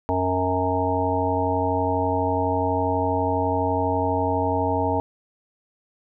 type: harmonic tone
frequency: 92.1 Hz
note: F#2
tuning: 7 cents flat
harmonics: 1 / 3 / 5 / 7 / 9 / 10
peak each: -27 / -27 / -27 / -27 / -27 / -27 dBFS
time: 0.09-5 s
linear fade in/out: 0 ms
effects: none